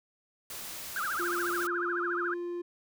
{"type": "noise", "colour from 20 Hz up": "white", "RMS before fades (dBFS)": -41, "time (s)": [0.5, 1.67], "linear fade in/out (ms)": 2}
{"type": "tone with vibrato", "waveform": "sine", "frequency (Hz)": 1400, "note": "F6", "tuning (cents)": 4, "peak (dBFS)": -30, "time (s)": [0.96, 2.34], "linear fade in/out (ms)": 2, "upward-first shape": "triangle", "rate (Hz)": 14, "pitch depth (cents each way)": 300}
{"type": "tone", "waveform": "triangle", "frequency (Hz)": 349, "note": "F4", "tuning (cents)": -1, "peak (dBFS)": -31, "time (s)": [1.19, 2.62], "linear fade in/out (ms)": 10}
{"effects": []}